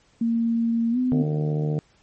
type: tone with pitch glide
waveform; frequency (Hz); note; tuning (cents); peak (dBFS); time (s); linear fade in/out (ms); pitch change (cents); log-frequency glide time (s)
sine; 230.6 to 252.9; A#3 to B3; -19 to +41; -19; 0.21-1.23; 5; +160; 0.91-0.98
type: harmonic tone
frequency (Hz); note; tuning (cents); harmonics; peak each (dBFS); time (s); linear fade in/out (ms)
75.6; D#2; -49; 2 / 3 / 4 / 5 / 6 / 7 / 8 / 9 / 10; -22 / -35 / -34 / -39 / -31 / -43 / -42 / -43 / -45; 1.12-1.79; 0
effects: pink hiss -60 dBFS RMS until 2.02 s + MP3 32 kbps